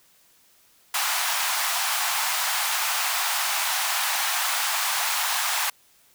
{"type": "high-pass noise", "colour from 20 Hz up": "pink", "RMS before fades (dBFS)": -25, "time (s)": [0.94, 5.7], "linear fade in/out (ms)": 5, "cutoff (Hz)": 740, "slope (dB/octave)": 48, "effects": ["white hiss -59 dBFS RMS until 6.14 s"]}